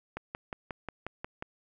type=click train; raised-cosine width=0.5 ms; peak=-21 dBFS; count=8; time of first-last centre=0.17-1.424 s; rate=5.58 Hz; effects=none